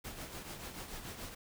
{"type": "noise with tremolo", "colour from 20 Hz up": "pink", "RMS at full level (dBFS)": -43, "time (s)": [0.04, 1.35], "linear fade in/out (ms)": 10, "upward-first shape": "triangle", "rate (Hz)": 6.9, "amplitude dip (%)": 60, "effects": []}